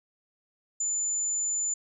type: tone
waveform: sine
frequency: 7040 Hz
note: A8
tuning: in tune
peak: -26 dBFS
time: 0.8-1.74 s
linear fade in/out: 5 ms
effects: none